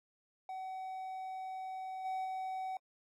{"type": "tone with level steps", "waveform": "triangle", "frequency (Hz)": 755, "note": "F#5", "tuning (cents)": 35, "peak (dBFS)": [-38, -33, -35], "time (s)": [0.49, 2.77], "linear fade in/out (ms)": 2, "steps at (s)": [2.04, 2.24], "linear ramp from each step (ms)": 20, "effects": ["AAC 64 kbps"]}